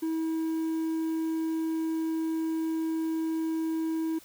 triangle tone with quantisation, 322.3 Hz, E4, 39 cents flat, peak -25 dBFS, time 0.02-4.19 s, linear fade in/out 10 ms, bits 9, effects white hiss -54 dBFS RMS until 4.24 s

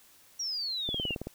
sine exponential sweep, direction down, 5760 to 2701 Hz, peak -31 dBFS, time 0.39-1.15 s, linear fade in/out 10 ms
click train, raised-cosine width 2 ms, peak -22 dBFS, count 8, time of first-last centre 0.89-1.27 s, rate 18.4 Hz
effects white hiss -59 dBFS RMS until 1.34 s

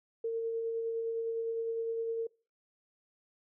sine tone with tremolo, 456.1 Hz, A#4, 38 cents flat, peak -30 dBFS, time 0.24-2.27 s, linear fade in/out 5 ms, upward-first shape sine, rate 9.8 Hz, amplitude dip 25%, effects noise-tail reverb RT60 0.4 s tail -25 dB re dry

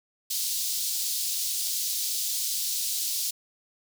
pink high-pass noise, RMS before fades -29 dBFS, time 0.3-3.31 s, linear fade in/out 10 ms, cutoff 4100 Hz, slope 24 dB/octave, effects none

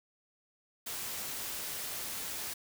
white noise, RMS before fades -39 dBFS, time 0.86-2.54 s, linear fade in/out 10 ms, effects none

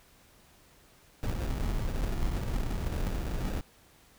brown noise with sample-and-hold, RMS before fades -31 dBFS, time 1.23-3.61 s, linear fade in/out 0 ms, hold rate 1050 Hz, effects pink hiss -60 dBFS RMS until 4.18 s

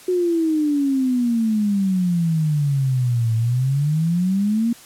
sine exponential two-way sweep, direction down then up, 368.9 to 111.4 to 238.3 Hz, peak -16 dBFS, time 0.08-4.73 s, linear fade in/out 5 ms, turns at 3.35 s, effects white hiss -44 dBFS RMS until 4.85 s + low-pass 12000 Hz 12 dB/octave

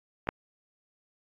clicks, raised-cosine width 0.5 ms, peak -24 / -10 dBFS, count 2, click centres 0.272 / 0.289 s, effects AAC 48 kbps

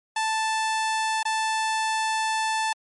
sawtooth tone with dropouts, 880 Hz, A5, in tune, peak -19 dBFS, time 0.16-2.73 s, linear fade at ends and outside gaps 5 ms, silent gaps 1.23-1.252 s, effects MP3 48 kbps

